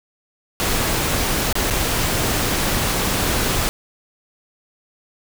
pink noise with dropouts, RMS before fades -20 dBFS, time 0.6-3.69 s, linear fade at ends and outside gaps 0 ms, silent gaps 1.527-1.554 / 1.701-1.707 s, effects none

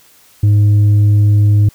sine tone with tanh clipping, 103.6 Hz, G#2, 4 cents flat, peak -7 dBFS, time 0.43-1.69 s, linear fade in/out 5 ms, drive 3 dB, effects white hiss -47 dBFS RMS until 1.74 s

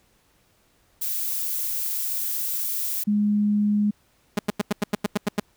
violet noise, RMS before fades -27 dBFS, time 1.01-3.04 s, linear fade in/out 10 ms
sine tone, 207.7 Hz, G#3, in tune, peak -18 dBFS, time 3.07-3.91 s, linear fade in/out 10 ms
sawtooth tone bursts, 206.6 Hz, G#3, 9 cents flat, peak -15 dBFS, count 10, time 4.37-5.399 s, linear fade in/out 5 ms, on 21 ms, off 91 ms
effects pink hiss -63 dBFS RMS until 5.56 s

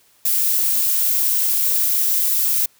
violet noise, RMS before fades -18 dBFS, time 0.25-2.66 s, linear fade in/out 5 ms, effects white hiss -56 dBFS RMS until 2.79 s + high-pass 60 Hz 12 dB/octave

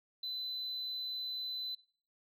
sine tone, 4018 Hz, B7, 29 cents sharp, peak -35 dBFS, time 0.23-1.75 s, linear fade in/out 5 ms, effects noise-tail reverb RT60 0.4 s tail -19 dB re dry + tanh soft clip ceiling -35 dBFS

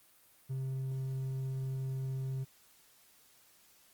sine tone with hard clipping, 132.6 Hz, C3, 23 cents sharp, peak -35 dBFS, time 0.49-2.45 s, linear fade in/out 20 ms, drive 3 dB, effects white hiss -64 dBFS RMS until 3.93 s + Opus 32 kbps

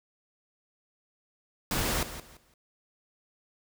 pink noise with echo, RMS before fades -29 dBFS, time 1.71-2.03 s, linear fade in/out 2 ms, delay 170 ms, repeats 3, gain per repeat -12 dB, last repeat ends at 2.54 s, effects none

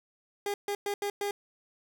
30% pulse tone bursts at uneven times, 405.9 Hz, G#4, 40 cents flat, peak -27 dBFS, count 5, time 0.46-0.54 / 0.68-0.75 / 0.86-0.94 / 1.02-1.1 / 1.21-1.31 s, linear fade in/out 2 ms, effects none

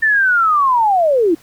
sine linear sweep, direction down, 1800 to 305.9 Hz, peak -10 dBFS, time 0.02-1.35 s, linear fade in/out 10 ms, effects pink hiss -47 dBFS RMS until 1.42 s

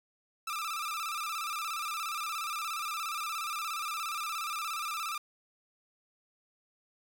sawtooth tone with vibrato, 1257 Hz, D#6, 17 cents sharp, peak -30 dBFS, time 0.47-5.18 s, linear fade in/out 5 ms, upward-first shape square, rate 17 Hz, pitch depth 82 cents each way, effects none

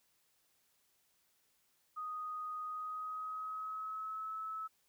sine tone with pitch glide, 1244.5 to 1299.6 Hz, D#6 to E6, 0 to -25 cents, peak -39 dBFS, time 1.96-4.68 s, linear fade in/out 20 ms, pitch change +75 cents, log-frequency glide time 2.63-4.34 s, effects white hiss -75 dBFS RMS until 4.88 s

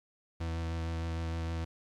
40% pulse tone with vibrato, 82.41 Hz, E2, in tune, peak -32 dBFS, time 0.4-1.65 s, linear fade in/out 10 ms, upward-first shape sine, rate 6.5 Hz, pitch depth 15 cents each way, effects low-pass 6000 Hz 12 dB/octave + 11-bit

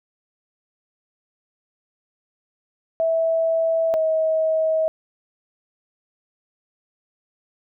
sine tone pair in turn, 654 / 637.2 Hz, E5 / D#5, -14 / +41 cents, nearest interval unison, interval 45 cents, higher first, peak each -17 dBFS, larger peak neither, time 3-3.94 / 3.94-4.88 s, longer neither, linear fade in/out 0 ms, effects none

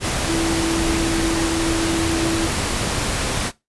sine tone in noise, 329.6 Hz, E4, in tune, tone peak -20 dBFS, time 0.25-2.5 s, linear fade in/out 50 ms, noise pink, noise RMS -22 dBFS, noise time 0-3.52 s, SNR -1 dB, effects noise-tail reverb RT60 0.2 s tail -19 dB re dry + resampled to 24000 Hz

